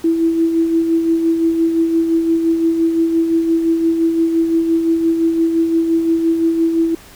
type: tone with tremolo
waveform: sine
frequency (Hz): 329.6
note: E4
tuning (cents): 0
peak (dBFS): -10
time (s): 0.04-6.95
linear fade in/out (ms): 5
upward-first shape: sine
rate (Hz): 5.8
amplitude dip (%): 45
effects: pink hiss -41 dBFS RMS until 7.15 s